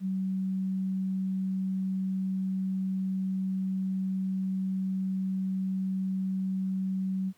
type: tone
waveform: sine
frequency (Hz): 189.5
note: F#3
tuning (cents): +42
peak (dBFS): -27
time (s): 0-7.33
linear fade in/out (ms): 50
effects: pink hiss -65 dBFS RMS until 7.37 s + high-pass 100 Hz 12 dB/octave